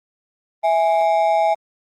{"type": "ring-modulated tone", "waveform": "triangle", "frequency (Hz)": 742, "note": "F#5", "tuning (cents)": 5, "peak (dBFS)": -9, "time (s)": [0.63, 1.55], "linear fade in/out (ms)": 20, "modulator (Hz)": 85.5, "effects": ["Opus 24 kbps"]}